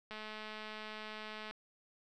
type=click train; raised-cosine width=0.3 ms; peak=-30 dBFS; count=302; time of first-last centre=0.11-1.51 s; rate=215 Hz; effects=none